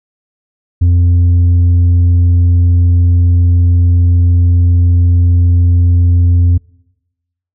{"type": "tone with tanh clipping", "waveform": "triangle", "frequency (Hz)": 87.31, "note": "F2", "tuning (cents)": 0, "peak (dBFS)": -6, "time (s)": [0.81, 6.58], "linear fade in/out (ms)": 10, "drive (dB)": 8, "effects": ["noise-tail reverb RT60 1.0 s tail -26 dB re dry"]}